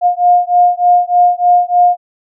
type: beating tone pair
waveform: sine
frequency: 709 / 712.3 Hz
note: F5 / F5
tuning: +26 / +34 cents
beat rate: 3.3 Hz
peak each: -10 dBFS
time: 0.01-1.97 s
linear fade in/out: 50 ms
effects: none